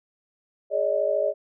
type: chord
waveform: sine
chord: Ab suspended fourth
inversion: none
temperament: equal with one note detuned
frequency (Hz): 415.3 / 569 / 622.3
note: Ab4 / Db5 / Eb5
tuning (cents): 0 / +45 / 0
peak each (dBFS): -29 / -24 / -24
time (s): 0.7-1.34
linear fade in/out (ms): 50
effects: none